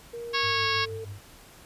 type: tone with pitch glide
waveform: sine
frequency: 470.4 to 446.3 Hz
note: A#4 to A4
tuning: +16 to +25 cents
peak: -34 dBFS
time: 0.13-1.05 s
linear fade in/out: 10 ms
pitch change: -91 cents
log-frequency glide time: 0.45-0.64 s
type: harmonic tone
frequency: 550 Hz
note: C#5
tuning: 14 cents flat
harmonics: 2 / 3 / 4 / 5 / 6 / 7 / 8 / 9 / 10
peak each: -29 / -31 / -32 / -33 / -34 / -34 / -35 / -36 / -36 dBFS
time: 0.33-0.86 s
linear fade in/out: 20 ms
type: tone with tremolo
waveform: sine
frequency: 100 Hz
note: G2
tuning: 35 cents sharp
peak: -35 dBFS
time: 0.43-1.19 s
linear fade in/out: 10 ms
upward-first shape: sine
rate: 6.3 Hz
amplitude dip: 60%
effects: pink hiss -51 dBFS RMS until 1.65 s + resampled to 32000 Hz